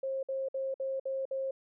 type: tone bursts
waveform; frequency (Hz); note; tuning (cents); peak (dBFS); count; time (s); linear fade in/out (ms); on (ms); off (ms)
sine; 535; C5; +38; -31; 6; 0.03-1.51; 5; 200; 56
effects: none